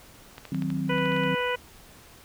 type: clicks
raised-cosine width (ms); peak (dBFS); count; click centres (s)
0.3; -24; 10; 0.381 / 0.453 / 0.546 / 0.622 / 0.703 / 0.982 / 1.057 / 1.12 / 1.165 / 1.236
type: chord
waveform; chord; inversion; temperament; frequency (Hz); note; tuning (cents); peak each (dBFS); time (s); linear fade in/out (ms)
sine; C diminished; first; equal; 155.56 / 185 / 261.6; Eb3 / Gb3 / C4; 0 / 0 / 0; -30; 0.52-1.35; 2
type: harmonic tone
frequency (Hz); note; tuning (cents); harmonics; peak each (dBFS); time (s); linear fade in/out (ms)
493.9; B4; 0; 1 / 2 / 3 / 4 / 5 / 6; -28 / -31 / -33 / -34 / -35 / -36; 0.89-1.56; 10
effects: pink hiss -51 dBFS RMS until 2.24 s